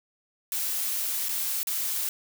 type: noise with dropouts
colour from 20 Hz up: blue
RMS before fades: -29 dBFS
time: 0.52-2.09 s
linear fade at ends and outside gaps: 1 ms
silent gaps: 1.286-1.291 / 1.631-1.671 s
effects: none